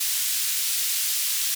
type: band-pass noise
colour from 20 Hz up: white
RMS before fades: -25 dBFS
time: 0-1.55 s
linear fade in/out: 10 ms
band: 2700 to 16000 Hz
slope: 12 dB/octave
effects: none